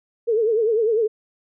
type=tone with vibrato; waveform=sine; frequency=445.4 Hz; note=A4; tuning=21 cents sharp; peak=-16 dBFS; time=0.27-1.08 s; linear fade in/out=20 ms; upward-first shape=triangle; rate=10 Hz; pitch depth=130 cents each way; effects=none